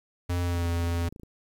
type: tone with pitch glide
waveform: square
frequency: 88 to 85.25 Hz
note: F2 to F2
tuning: +14 to -41 cents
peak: -26 dBFS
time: 0.29-1.09 s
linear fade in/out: 10 ms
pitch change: -55 cents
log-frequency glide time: 0.42-0.68 s
type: click train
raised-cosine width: 3 ms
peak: -32 dBFS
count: 20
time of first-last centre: 0.55-1.233 s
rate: 27.8 Hz
effects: 10-bit